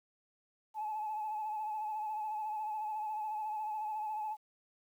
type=tone with vibrato; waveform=sine; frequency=857 Hz; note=A5; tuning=46 cents flat; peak=-34 dBFS; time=0.74-4.37 s; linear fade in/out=50 ms; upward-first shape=sine; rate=14 Hz; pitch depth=38 cents each way; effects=tanh soft clip ceiling -31 dBFS + 11-bit